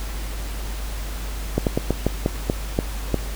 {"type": "slowing click train", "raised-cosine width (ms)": 2, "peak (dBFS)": -5, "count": 9, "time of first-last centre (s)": [1.58, 3.143], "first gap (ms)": 88, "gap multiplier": 1.22, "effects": ["added 50 Hz sine -27 dBFS peak until 3.35 s", "pink hiss -36 dBFS RMS until 3.35 s"]}